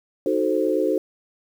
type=chord; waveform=sine; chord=D# diminished seventh; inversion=none; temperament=equal with one note detuned; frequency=311.1 / 370 / 438.5 / 523.3 Hz; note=D#4 / F#4 / A4 / C5; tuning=0 / 0 / -6 / 0 cents; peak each=-24 dBFS; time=0.26-0.98 s; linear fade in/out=2 ms; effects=8-bit